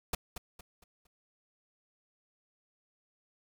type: noise with echo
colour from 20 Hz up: pink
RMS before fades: -31 dBFS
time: 0.13-0.15 s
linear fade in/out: 5 ms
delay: 230 ms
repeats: 4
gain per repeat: -9 dB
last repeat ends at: 1.07 s
effects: none